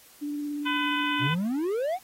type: tone with vibrato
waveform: sine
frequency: 292.2 Hz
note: D4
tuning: 9 cents flat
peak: -29 dBFS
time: 0.21-1.28 s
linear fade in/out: 20 ms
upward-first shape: sine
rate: 17 Hz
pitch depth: 13 cents each way
type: harmonic tone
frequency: 503 Hz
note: B4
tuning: 32 cents sharp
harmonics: 2 / 3 / 4 / 5 / 6 / 7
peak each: -30 / -31 / -36 / -33 / -33 / -39 dBFS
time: 0.65-1.35 s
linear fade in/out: 20 ms
type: exponential sweep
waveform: triangle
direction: up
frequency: 116.54 to 784 Hz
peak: -23 dBFS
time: 1.19-1.99 s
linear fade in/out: 50 ms
effects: white hiss -54 dBFS RMS until 2.03 s + AAC 48 kbps